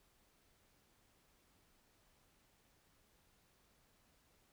silence, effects pink hiss -73 dBFS RMS until 4.52 s

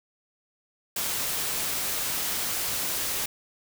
white noise, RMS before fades -29 dBFS, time 0.96-3.26 s, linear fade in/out 5 ms, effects none

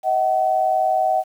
sine tone pair together, 635.7 / 756 Hz, D#5 / F#5, +37 / +37 cents, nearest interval minor third, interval 300 cents, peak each -21 / -17 dBFS, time 0.03-1.24 s, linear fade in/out 50 ms, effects 8-bit

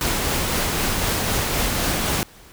pink noise with tremolo, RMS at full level -21 dBFS, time 0.01-2.23 s, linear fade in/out 0 ms, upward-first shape triangle, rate 3.9 Hz, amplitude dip 25%, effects pink hiss -47 dBFS RMS until 2.52 s

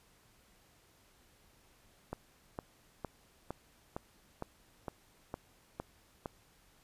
click train, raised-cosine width 1 ms, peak -24 dBFS, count 10, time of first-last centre 2.13-6.258 s, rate 2.18 Hz, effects pink hiss -66 dBFS RMS until 6.83 s + resampled to 32000 Hz

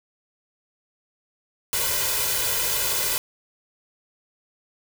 white noise with comb filter, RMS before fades -24 dBFS, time 1.73-3.18 s, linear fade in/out 0 ms, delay 2 ms, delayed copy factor +1, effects none

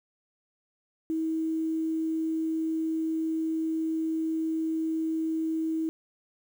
sine tone, 320.9 Hz, E4, 46 cents flat, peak -26 dBFS, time 1.1-5.89 s, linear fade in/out 0 ms, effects 9-bit

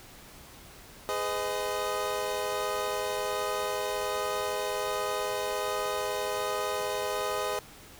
25% pulse chord, G# minor, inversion none, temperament equal with one note detuned, 415.3 / 506 / 622.3 Hz, G#4 / B4 / D#5, 0 / +42 / 0 cents, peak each -30 dBFS, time 1.09-7.59 s, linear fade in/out 0 ms, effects pink hiss -50 dBFS RMS until 7.99 s

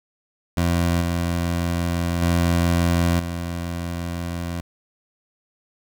20% pulse tone with level steps, 85.9 Hz, F2, 28 cents flat, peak -13 / -16 / -12 / -21 dBFS, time 0.57-4.61 s, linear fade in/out 5 ms, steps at 1.01 / 2.22 / 3.19 s, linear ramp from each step 5 ms, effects none

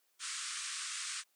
white band-pass noise, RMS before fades -41 dBFS, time 0.19-1.24 s, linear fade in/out 50 ms, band 1100 to 9400 Hz, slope 96 dB/octave, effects white hiss -75 dBFS RMS until 1.35 s + high-pass 300 Hz 12 dB/octave

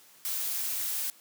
blue noise, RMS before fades -32 dBFS, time 0.25-1.1 s, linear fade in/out 0 ms, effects white hiss -57 dBFS RMS until 1.2 s + high-pass 150 Hz 12 dB/octave

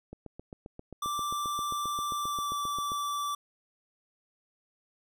click train, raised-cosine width 2 ms, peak -29 dBFS, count 22, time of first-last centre 0.13-2.919 s, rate 7.53 Hz
square tone with pitch glide, 1174.7 to 1161.9 Hz, D6 to D6, 0 to -19 cents, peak -31 dBFS, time 1.02-3.35 s, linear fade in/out 5 ms, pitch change -19 cents, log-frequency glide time 2.19-2.51 s
effects none

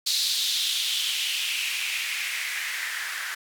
blue noise with band-pass filter sweep, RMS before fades -28 dBFS, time 0.06-3.35 s, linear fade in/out 10 ms, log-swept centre 4200 to 1600 Hz, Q 3.6, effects none

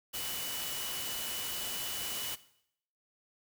sine tone in noise, 2960 Hz, F#7, in tune, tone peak -42 dBFS, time 0.13-2.36 s, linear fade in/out 20 ms, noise white, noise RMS -38 dBFS, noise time 0.13-2.36 s, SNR -7 dB, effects noise-tail reverb RT60 0.7 s tail -17 dB re dry

